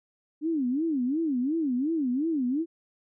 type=tone with vibrato; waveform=sine; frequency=284.9 Hz; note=C#4; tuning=48 cents sharp; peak=-24 dBFS; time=0.41-2.66 s; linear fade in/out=50 ms; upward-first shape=sine; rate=2.8 Hz; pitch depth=270 cents each way; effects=none